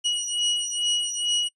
sawtooth beating tone pair, 2909 / 2911.3 Hz, F#7 / F#7, -30 / -29 cents, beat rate 2.3 Hz, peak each -23 dBFS, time 0.04-1.49 s, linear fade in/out 20 ms, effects noise-tail reverb RT60 0.1 s tail -25 dB re dry + resampled to 24000 Hz

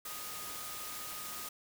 sine tone in noise, 1242 Hz, D#6, 3 cents flat, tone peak -49 dBFS, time 0.05-1.49 s, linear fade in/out 5 ms, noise white, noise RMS -43 dBFS, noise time 0.05-1.49 s, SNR -9 dB, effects none

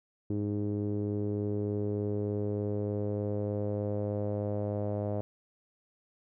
sawtooth tone with low-pass filter sweep, 103.3 Hz, G#2, 9 cents flat, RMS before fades -32 dBFS, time 0.3-5.21 s, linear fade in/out 0 ms, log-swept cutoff 350 to 600 Hz, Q 3.9, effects none

